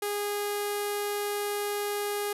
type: tone with low-pass filter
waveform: sawtooth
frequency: 410.9 Hz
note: G#4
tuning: 18 cents flat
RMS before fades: -31 dBFS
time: 0.02-2.33 s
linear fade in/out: 5 ms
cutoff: 12000 Hz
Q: 3.6
effects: none